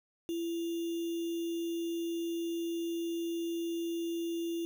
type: tone with sample-and-hold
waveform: sine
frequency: 336.7 Hz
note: E4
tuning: 37 cents sharp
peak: -32 dBFS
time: 0.29-4.65 s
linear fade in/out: 0 ms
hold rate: 3150 Hz
effects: none